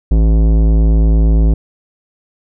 sine tone with tanh clipping, 54.4 Hz, A1, 19 cents flat, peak -9 dBFS, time 0.11-1.54 s, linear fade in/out 5 ms, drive 16 dB, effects none

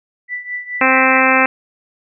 sine tone with tremolo, 1975.5 Hz, B6, in tune, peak -19 dBFS, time 0.28-1.22 s, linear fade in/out 50 ms, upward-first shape triangle, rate 4.7 Hz, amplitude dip 85%
harmonic tone, 261.6 Hz, C4, in tune, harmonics 1 / 2 / 3 / 4 / 5 / 6 / 7 / 8 / 9 / 10, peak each -19 / -19 / -19 / -19 / -19 / -19 / -19 / -19 / -19 / -19 dBFS, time 0.81-1.46 s, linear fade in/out 2 ms
effects none

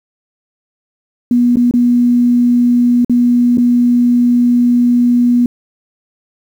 sine tone with dropouts, 242.6 Hz, B3, 31 cents flat, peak -7 dBFS, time 1.31-5.46 s, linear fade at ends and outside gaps 2 ms, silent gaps 1.558-1.569 / 1.711-1.738 / 3.047-3.096 / 3.573-3.581 s, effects 7-bit

